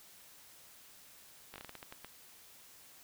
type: slowing click train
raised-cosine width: 0.3 ms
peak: -30 dBFS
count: 10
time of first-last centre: 1.54-2.046 s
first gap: 18 ms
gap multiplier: 1.27
effects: white hiss -58 dBFS RMS until 3.03 s

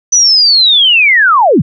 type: linear sweep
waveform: sine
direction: down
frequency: 6030 to 100 Hz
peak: -4 dBFS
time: 0.12-1.62 s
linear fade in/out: 10 ms
effects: none

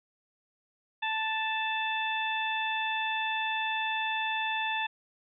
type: harmonic tone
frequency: 880 Hz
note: A5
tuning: in tune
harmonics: 1 / 2 / 3 / 4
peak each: -32 / -34 / -34 / -37 dBFS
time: 1.02-4.87 s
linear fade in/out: 10 ms
effects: none

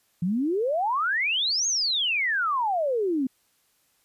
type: exponential two-way sweep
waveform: sine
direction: up then down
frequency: 164.81 to 6645 to 250 Hz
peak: -22 dBFS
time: 0.22-3.27 s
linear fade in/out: 5 ms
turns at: 1.67 s
effects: white hiss -67 dBFS RMS until 4.04 s + resampled to 32000 Hz

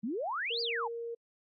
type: exponential two-way sweep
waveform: sine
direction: up then down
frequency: 198.3 to 4978 to 787 Hz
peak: -32 dBFS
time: 0.03-0.88 s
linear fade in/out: 10 ms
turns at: 0.61 s
type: tone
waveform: sine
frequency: 466.2 Hz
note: A#4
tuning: in tune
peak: -36 dBFS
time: 0.5-1.15 s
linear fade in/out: 10 ms
effects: AAC 48 kbps

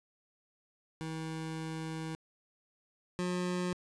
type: tone pair in turn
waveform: 25% pulse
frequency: 160 / 179.59 Hz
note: D#3 / F3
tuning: +49 / +49 cents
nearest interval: major second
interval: 200 cents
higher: second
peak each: -33 / -28 dBFS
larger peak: second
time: 1.01-2.15 / 3.19-3.73 s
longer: first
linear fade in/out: 0 ms
effects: resampled to 22050 Hz + 10-bit

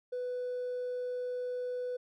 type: tone with hard clipping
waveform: triangle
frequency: 496.7 Hz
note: B4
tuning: 10 cents sharp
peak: -33 dBFS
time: 0.12-1.97 s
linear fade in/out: 10 ms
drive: 2 dB
effects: none

